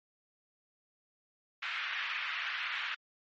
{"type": "band-pass noise", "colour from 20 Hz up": "pink", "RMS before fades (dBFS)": -37, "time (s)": [1.62, 2.95], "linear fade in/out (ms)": 10, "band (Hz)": [1400, 3000], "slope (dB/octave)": 24, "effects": ["MP3 32 kbps"]}